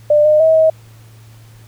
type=tone with pitch steps; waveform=sine; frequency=596 / 609 / 641 / 637 Hz; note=D5 / D#5 / E5 / D#5; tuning=+25 / -37 / -49 / +41 cents; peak=-7 dBFS; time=0.1-0.7 s; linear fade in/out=5 ms; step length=150 ms; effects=added 112 Hz sine -39 dBFS peak until 1.67 s + pink hiss -49 dBFS RMS until 1.67 s